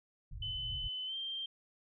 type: low-pass noise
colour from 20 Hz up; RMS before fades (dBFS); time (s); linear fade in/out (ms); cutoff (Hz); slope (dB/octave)
pink; -44; 0.31-0.89; 10; 140; 96
type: tone with pitch glide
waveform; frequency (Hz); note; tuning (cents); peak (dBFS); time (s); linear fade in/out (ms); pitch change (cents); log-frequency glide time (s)
sine; 3026 to 3164; F#7 to G7; +38 to +15; -37; 0.42-1.46; 5; +77; 1.06-1.15
effects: none